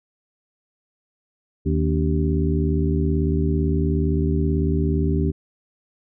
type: harmonic tone with a mistuned harmonic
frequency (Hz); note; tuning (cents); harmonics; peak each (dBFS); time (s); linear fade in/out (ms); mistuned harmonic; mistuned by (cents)
77.78; D#2; 0; 1 / 2 / 3 / 4 / 5; -21 / -23 / -27 / -26 / -27; 1.65-5.32; 20; 4; -110
effects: none